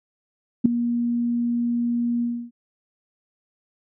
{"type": "tone with ADSR envelope", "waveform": "sine", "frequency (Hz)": 237.8, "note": "A#3", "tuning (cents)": 35, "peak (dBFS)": -7, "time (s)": [0.64, 2.51], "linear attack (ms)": 16, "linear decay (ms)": 4, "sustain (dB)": -13, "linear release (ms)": 290, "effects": []}